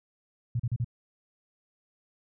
sine tone bursts, 119.2 Hz, A#2, 39 cents sharp, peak -25 dBFS, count 4, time 0.55-0.845 s, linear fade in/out 5 ms, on 46 ms, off 37 ms, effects none

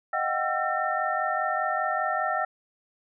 sine tone cluster, 625 / 725 / 770 / 1343 / 1820 Hz, D#5 / F#5 / G5 / E6 / A#6, +8 / -35 / -31 / +32 / -42 cents, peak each -32 / -31 / -30 / -29 / -32 dBFS, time 0.13-2.45 s, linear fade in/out 5 ms, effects none

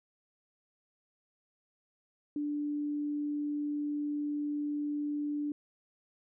sine tone, 293.7 Hz, D4, in tune, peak -31 dBFS, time 2.36-5.52 s, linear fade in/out 2 ms, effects none

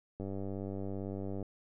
click train, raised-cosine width 2 ms, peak -27 dBFS, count 121, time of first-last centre 0.2-1.427 s, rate 97.8 Hz, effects none

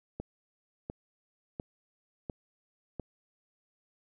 click train, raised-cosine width 2 ms, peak -23 dBFS, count 5, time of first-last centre 0.2-2.997 s, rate 1.43 Hz, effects none

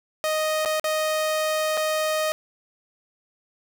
sawtooth tone with dropouts, 622.3 Hz, D#5, in tune, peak -18 dBFS, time 0.24-2.32 s, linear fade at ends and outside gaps 0 ms, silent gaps 0.65-0.658 / 0.797-0.842 / 1.771-1.775 s, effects none

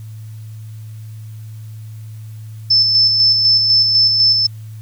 sine tone with tremolo, 5274 Hz, E8, in tune, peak -8 dBFS, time 2.7-4.47 s, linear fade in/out 10 ms, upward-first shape square, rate 4 Hz, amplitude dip 35%, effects added 109 Hz sine -29 dBFS peak until 4.81 s + white hiss -51 dBFS RMS until 4.81 s

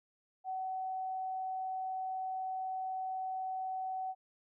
sine tone, 754 Hz, F#5, 32 cents sharp, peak -35 dBFS, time 0.44-4.15 s, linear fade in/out 50 ms, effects none

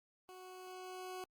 20% pulse tone with level ramp, 369.4 Hz, F#4, 3 cents flat, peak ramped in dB -47 to -38 dBFS, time 0.29-1.24 s, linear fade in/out 0 ms, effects Opus 32 kbps

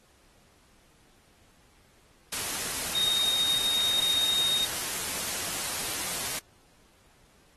sine tone in noise, 3720 Hz, A#7, 4 cents flat, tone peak -24 dBFS, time 2.95-4.65 s, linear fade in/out 5 ms, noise white, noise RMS -32 dBFS, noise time 2.32-6.39 s, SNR +5 dB, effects pink hiss -62 dBFS RMS until 7.56 s + AAC 32 kbps

